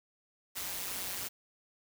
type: noise with amplitude modulation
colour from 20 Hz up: white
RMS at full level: -35 dBFS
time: 0.55-1.29 s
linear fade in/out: 20 ms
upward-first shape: sine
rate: 188 Hz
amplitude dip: 75%
effects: none